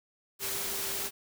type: tone in noise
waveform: sine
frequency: 394.2 Hz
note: G4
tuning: 10 cents sharp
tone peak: -45 dBFS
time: 0.39-1.11 s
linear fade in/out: 50 ms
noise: white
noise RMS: -34 dBFS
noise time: 0.39-1.11 s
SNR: -14 dB
effects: none